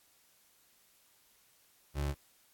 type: tone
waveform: 30% pulse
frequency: 71.4 Hz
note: D2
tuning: 48 cents flat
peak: -29 dBFS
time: 1.94-2.15 s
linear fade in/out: 50 ms
effects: white hiss -67 dBFS RMS until 2.53 s + AAC 64 kbps